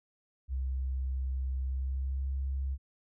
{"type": "tone with pitch glide", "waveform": "sine", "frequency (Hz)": [65.41, 67.33], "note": ["C2", "C#2"], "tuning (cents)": [0, -50], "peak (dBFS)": -30, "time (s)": [0.48, 2.78], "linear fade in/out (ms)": 50, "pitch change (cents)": 50, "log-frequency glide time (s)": [1.65, 2.28], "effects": []}